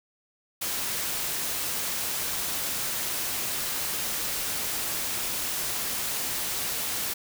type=noise; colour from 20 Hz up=white; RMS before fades=-30 dBFS; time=0.61-7.14 s; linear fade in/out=10 ms; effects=none